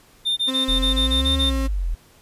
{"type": "tone bursts", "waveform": "triangle", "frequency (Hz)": 3610, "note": "A7", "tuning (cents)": 44, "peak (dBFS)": -17, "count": 9, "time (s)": [0.25, 1.506], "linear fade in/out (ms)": 20, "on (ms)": 120, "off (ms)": 22}
{"type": "tone with pitch glide", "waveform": "35% pulse", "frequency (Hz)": [261.9, 268.2], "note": ["C4", "C4"], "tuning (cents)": [2, 43], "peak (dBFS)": -23, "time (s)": [0.47, 1.68], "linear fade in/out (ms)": 20, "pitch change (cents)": 41, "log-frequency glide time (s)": [1.11, 1.38]}
{"type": "exponential two-way sweep", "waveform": "sine", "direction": "up then down", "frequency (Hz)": [39, 75.6, 39], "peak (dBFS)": -20, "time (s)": [0.68, 1.95], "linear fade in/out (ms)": 10, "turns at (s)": 1.34}
{"effects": ["pink hiss -53 dBFS RMS until 2.21 s", "resampled to 32000 Hz"]}